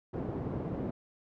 pink band-pass noise, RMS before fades -36 dBFS, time 0.13-0.91 s, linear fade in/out 10 ms, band 110 to 470 Hz, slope 12 dB/octave, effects none

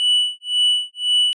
triangle tone with tremolo, 2960 Hz, F#7, in tune, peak -11 dBFS, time 0-1.33 s, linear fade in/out 0 ms, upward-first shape sine, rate 1.9 Hz, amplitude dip 100%, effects resampled to 22050 Hz

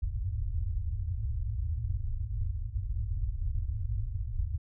white low-pass noise, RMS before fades -32 dBFS, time 0.02-4.58 s, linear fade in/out 10 ms, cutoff 110 Hz, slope 96 dB/octave, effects none

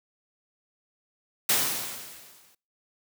white noise with exponential decay, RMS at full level -21 dBFS, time 1.49-2.55 s, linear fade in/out 5 ms, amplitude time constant 230 ms, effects noise-tail reverb RT60 0.4 s tail -26 dB re dry + high-pass 100 Hz 12 dB/octave

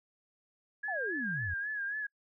sine tone with vibrato, 1661.2 Hz, G#6, in tune, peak -33 dBFS, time 0.83-2.07 s, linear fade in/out 10 ms, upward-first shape sine, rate 3.7 Hz, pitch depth 74 cents each way
sine exponential sweep, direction down, 831 to 77.78 Hz, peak -36 dBFS, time 0.88-1.54 s, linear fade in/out 5 ms
effects noise-tail reverb RT60 0.1 s tail -26 dB re dry

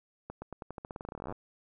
accelerating click train, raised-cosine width 1 ms, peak -26 dBFS, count 25, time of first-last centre 0.3-1.324 s, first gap 120 ms, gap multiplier 0.89, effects none

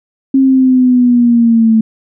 sine linear sweep, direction down, 269.7 to 220 Hz, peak -5 dBFS, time 0.34-1.81 s, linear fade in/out 5 ms, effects none

